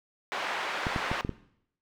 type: band-pass noise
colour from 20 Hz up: pink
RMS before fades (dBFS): -33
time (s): 0.32-1.21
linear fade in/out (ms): 0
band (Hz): 760 to 2500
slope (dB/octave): 12
type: clicks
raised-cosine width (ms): 3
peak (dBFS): -17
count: 5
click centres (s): 0.868 / 0.962 / 1.115 / 1.249 / 1.293
effects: noise-tail reverb RT60 0.7 s tail -18 dB re dry